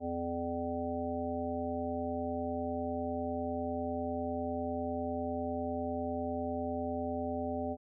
harmonic tone, 85 Hz, F2, 46 cents flat, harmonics 1 / 3 / 5 / 7 / 9, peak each -43 / -37 / -41 / -38 / -40 dBFS, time 0-7.77 s, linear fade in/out 50 ms, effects none

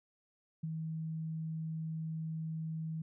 sine tone with ADSR envelope, 160 Hz, D#3, 49 cents sharp, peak -33 dBFS, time 0.63-3.02 s, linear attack 9 ms, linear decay 20 ms, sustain -3 dB, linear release 5 ms, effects none

